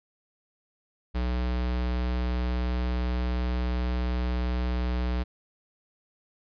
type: tone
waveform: square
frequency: 61.4 Hz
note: B1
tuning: 9 cents flat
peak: -26 dBFS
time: 1.14-5.24 s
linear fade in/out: 20 ms
effects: resampled to 11025 Hz